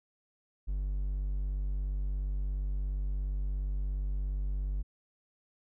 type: tone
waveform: triangle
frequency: 48.56 Hz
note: G1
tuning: 16 cents flat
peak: -28 dBFS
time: 0.67-4.83 s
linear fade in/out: 20 ms
effects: none

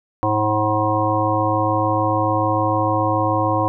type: harmonic tone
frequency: 106.8 Hz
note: G#2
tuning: 49 cents sharp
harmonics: 1 / 3 / 5 / 7 / 9 / 10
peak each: -23 / -23 / -23 / -23 / -23 / -23 dBFS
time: 0.23-3.68 s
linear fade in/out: 0 ms
effects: none

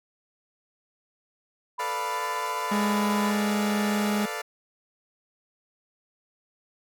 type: tone with pitch glide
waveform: sine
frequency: 987.8 to 1002.7 Hz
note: B5 to B5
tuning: 0 to +26 cents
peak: -29 dBFS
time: 1.78-3.31 s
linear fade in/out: 10 ms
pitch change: +26 cents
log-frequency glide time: 2.1-2.22 s
type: chord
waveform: 15% pulse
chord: B half-diminished seventh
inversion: third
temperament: equal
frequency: 440 / 493.9 / 587.3 / 698.5 Hz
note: A4 / B4 / D5 / F5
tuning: 0 / 0 / 0 / 0 cents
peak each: -29 / -33 / -30 / -30 dBFS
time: 1.79-4.42 s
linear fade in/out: 10 ms
type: tone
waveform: 40% pulse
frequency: 207.7 Hz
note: G#3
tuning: in tune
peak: -23 dBFS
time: 2.71-4.26 s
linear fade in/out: 10 ms
effects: none

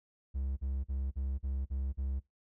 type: tone bursts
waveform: triangle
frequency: 67.1 Hz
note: C2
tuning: 44 cents sharp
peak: -30 dBFS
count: 7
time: 0.34-2.202 s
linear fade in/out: 20 ms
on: 230 ms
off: 42 ms
effects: noise-tail reverb RT60 0.2 s tail -23 dB re dry

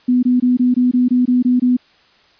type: tone bursts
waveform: sine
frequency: 248.7 Hz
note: B3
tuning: 12 cents sharp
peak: -10 dBFS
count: 10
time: 0.08-1.769 s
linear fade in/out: 10 ms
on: 150 ms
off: 21 ms
effects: white hiss -52 dBFS RMS until 2.39 s + resampled to 11025 Hz

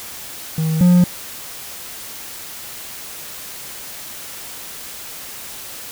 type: tone pair in turn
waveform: triangle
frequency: 159 / 177.86 Hz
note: D#3 / F3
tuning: +38 / +32 cents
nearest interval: major second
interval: 194 cents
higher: second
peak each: -14 / -6 dBFS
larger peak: second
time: 0.58-0.81 / 0.81-1.04 s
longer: neither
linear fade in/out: 2 ms
effects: white hiss -33 dBFS RMS until 5.91 s

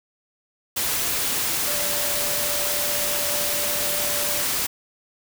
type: tone in noise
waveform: sine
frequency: 585 Hz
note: D5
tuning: 7 cents flat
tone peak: -32 dBFS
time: 1.67-4.43 s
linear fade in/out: 10 ms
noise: white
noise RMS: -24 dBFS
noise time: 0.76-4.67 s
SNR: -11 dB
effects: none

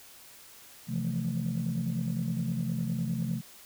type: chord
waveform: sine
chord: F major seventh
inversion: second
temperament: equal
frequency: 130.81 / 164.81 / 174.61 / 220 Hz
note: C3 / E3 / F3 / A3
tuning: 0 / 0 / 0 / 0 cents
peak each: -33 dBFS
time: 0.87-3.42 s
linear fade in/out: 50 ms
effects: tanh soft clip ceiling -22 dBFS + white hiss -52 dBFS RMS until 3.65 s

